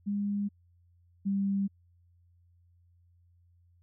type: tone pair in turn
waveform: sine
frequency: 203 / 197.45 Hz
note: G#3 / G3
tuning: -39 / +13 cents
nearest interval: unison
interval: 48 cents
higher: first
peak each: -28 / -26 dBFS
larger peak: second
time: 0.06-0.49 / 1.25-1.68 s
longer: neither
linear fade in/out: 20 ms
effects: added 87 Hz sine -61 dBFS peak until 3.82 s